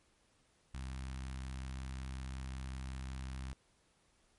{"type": "tone with notch filter", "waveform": "sawtooth", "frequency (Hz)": 65.41, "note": "C2", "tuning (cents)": 0, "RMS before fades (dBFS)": -43, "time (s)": [0.74, 3.53], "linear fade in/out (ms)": 0, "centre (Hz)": 470, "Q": 0.56, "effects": ["pink hiss -72 dBFS RMS until 4.38 s", "MP3 48 kbps"]}